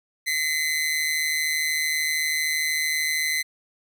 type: tone with amplitude modulation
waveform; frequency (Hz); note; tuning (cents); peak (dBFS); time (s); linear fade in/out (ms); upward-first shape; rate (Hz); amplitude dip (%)
sawtooth; 2037; C7; -47; -16; 0.26-3.43; 20; sine; 153; 65
effects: none